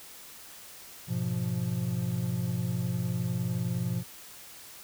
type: chord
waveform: triangle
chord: F diminished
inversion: first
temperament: equal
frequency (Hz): 103.83 / 123.47 / 174.61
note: Ab2 / Cb3 / F3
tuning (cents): 0 / 0 / 0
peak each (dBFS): -33 / -29 / -30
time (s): 1.07-4.04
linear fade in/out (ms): 50
effects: white hiss -48 dBFS RMS until 4.83 s